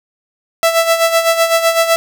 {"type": "tone with tremolo", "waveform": "sawtooth", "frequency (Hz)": 662, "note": "E5", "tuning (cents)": 7, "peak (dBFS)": -4, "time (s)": [0.63, 1.96], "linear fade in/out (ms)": 0, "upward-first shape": "sine", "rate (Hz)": 7.9, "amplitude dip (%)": 65, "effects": []}